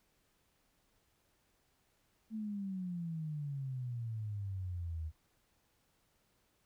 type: exponential sweep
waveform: sine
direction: down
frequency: 223.4 to 77 Hz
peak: -37 dBFS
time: 2.3-5.12 s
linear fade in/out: 50 ms
effects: pink hiss -75 dBFS RMS until 6.65 s